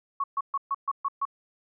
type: tone bursts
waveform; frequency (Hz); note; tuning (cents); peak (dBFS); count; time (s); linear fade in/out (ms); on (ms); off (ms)
sine; 1108.7; C#6; 0; -24; 7; 0.2-1.253; 5; 39; 130
effects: none